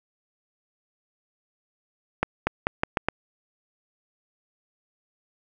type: accelerating click train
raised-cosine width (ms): 0.5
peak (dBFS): -6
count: 6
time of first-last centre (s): 2.23-3.086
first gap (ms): 240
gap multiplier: 0.83
effects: none

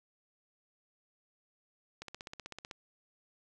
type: click train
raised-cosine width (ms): 0.2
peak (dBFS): -26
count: 12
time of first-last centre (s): 2.02-2.712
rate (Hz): 15.9
effects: none

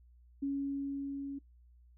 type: tone with level ramp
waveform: sine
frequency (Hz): 278.1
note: C#4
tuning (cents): +6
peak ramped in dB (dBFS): -31 to -38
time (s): 0.42-1.39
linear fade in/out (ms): 10
effects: noise-tail reverb RT60 0.2 s tail -24 dB re dry + added 60 Hz sine -58 dBFS peak until 1.97 s

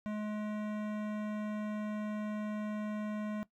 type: tone with hard clipping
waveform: sine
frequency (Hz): 211.6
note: G#3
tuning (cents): +33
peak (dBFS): -37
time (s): 0.06-3.43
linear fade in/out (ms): 0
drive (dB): 17
effects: noise-tail reverb RT60 0.1 s tail -18 dB re dry

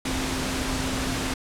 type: tone in noise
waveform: sine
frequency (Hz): 261.2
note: C4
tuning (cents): -3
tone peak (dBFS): -31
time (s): 0.05-1.34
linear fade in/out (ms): 5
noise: pink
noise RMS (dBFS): -28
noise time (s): 0.05-1.34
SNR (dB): -6
effects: low-pass 9000 Hz 12 dB/octave

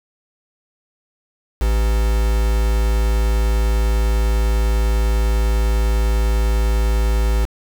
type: tone with quantisation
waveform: triangle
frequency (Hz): 55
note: A1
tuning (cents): 0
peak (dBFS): -12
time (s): 1.6-7.46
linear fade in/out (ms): 20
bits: 4
effects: none

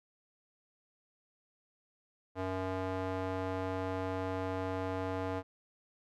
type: tone with band-pass filter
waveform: square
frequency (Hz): 93.7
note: F#2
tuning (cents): +22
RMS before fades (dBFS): -36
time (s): 2.35-5.43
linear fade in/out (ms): 50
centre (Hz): 670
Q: 0.91
effects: none

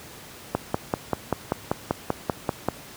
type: click train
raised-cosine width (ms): 1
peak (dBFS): -7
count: 12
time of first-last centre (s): 0.55-2.686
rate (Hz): 5.15
effects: pink hiss -43 dBFS RMS until 2.96 s + high-pass 80 Hz 12 dB/octave

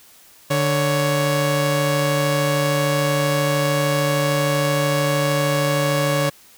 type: tone pair together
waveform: sawtooth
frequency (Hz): 147.53 / 557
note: D3 / C#5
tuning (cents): +8 / +8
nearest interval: octave + major seventh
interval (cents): 2300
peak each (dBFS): -16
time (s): 0.5-6.3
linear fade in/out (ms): 10
effects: white hiss -49 dBFS RMS until 6.57 s

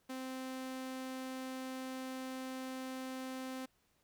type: tone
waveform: sawtooth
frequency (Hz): 260.2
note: C4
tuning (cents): -9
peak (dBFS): -37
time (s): 0.09-3.66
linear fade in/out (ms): 10
effects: pink hiss -75 dBFS RMS until 4.03 s

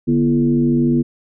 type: tone with frequency modulation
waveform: sine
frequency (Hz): 243.3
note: B3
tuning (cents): -26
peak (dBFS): -12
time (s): 0.07-1.03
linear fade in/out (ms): 20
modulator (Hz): 93.8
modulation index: 1
effects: none

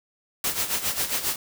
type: noise with tremolo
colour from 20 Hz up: white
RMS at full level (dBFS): -24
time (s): 0.44-1.36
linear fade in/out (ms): 2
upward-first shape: sine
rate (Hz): 7.4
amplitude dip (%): 70
effects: none

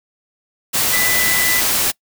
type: tone in noise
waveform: sine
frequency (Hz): 1992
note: B6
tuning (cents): +14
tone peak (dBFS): -18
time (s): 0.92-1.61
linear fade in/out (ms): 20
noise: white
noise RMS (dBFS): -17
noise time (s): 0.73-1.92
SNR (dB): -4
effects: noise-tail reverb RT60 0.1 s tail -24 dB re dry

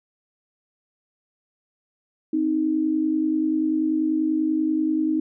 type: tone pair together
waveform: sine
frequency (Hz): 262.4 / 312.7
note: C4 / D#4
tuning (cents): +5 / +9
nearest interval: minor third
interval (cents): 304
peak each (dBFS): -26 / -20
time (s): 2.33-5.2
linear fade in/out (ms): 5
effects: none

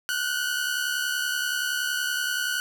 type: tone pair together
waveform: sawtooth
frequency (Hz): 1451 / 1521.6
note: F#6 / F#6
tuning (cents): -34 / +48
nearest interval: minor second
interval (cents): 82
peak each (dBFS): -24 / -25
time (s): 0.09-2.6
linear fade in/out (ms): 0
effects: none

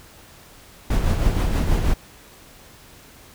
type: noise with tremolo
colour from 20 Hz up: brown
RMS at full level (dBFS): -17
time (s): 0.9-1.94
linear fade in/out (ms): 5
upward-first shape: triangle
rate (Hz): 6.3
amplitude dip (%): 50
effects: pink hiss -47 dBFS RMS until 3.34 s

